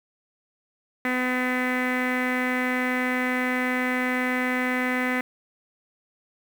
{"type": "tone with low-pass filter", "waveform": "sawtooth", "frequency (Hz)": 252.3, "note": "B3", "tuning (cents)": 37, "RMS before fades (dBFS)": -25, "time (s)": [1.05, 5.21], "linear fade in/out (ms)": 2, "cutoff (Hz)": 2000, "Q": 6.1, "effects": ["7-bit"]}